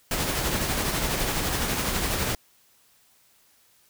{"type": "noise with tremolo", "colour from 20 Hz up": "pink", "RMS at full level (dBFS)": -25, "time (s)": [0.11, 2.35], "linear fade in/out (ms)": 2, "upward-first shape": "sine", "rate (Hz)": 12, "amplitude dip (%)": 35, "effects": ["white hiss -61 dBFS RMS until 3.89 s"]}